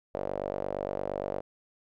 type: tone with band-pass filter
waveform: sawtooth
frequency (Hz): 48.65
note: G1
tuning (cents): -12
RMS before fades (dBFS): -34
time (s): 0.14-1.41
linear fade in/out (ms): 10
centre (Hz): 570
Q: 4.2
effects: none